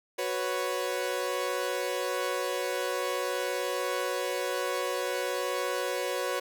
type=chord; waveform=sawtooth; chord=F# suspended fourth; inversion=none; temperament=equal; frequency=370 / 493.9 / 554.4 Hz; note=F#4 / B4 / C#5; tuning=0 / 0 / 0 cents; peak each=-31 / -29 / -29 dBFS; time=0.18-6.4 s; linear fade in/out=10 ms; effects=none